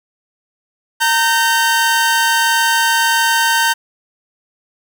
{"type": "tone pair together", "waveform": "sawtooth", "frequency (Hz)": [919.3, 1546], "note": ["A#5", "G6"], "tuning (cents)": [-24, -24], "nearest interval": "major sixth", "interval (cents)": 900, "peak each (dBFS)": -11, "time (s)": [1, 3.74], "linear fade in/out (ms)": 20, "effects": []}